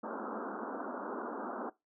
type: band-pass noise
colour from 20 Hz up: pink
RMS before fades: -40 dBFS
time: 0.03-1.7 s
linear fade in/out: 10 ms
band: 210 to 1500 Hz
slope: 96 dB/octave
effects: noise-tail reverb RT60 0.2 s tail -20 dB re dry